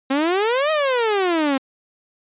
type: exponential two-way sweep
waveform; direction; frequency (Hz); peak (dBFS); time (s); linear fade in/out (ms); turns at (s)
sawtooth; up then down; 261.6 to 637 to 261.6; -13; 0.1-1.58; 10; 0.71
effects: resampled to 8000 Hz